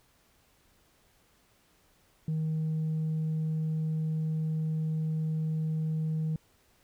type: tone with tanh clipping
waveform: triangle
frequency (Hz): 157.5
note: D#3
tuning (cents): +21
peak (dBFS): -28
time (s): 2.28-6.36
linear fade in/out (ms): 2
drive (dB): 6
effects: pink hiss -66 dBFS RMS until 6.83 s